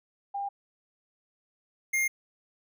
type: tone pair in turn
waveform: sine / square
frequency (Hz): 800 / 2122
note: G5 / C7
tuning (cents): +35 / +24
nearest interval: octave + perfect fourth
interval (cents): 1689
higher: second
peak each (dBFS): -30 / -25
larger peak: second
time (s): 0.34-0.49 / 1.93-2.08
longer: neither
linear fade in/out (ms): 10
effects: none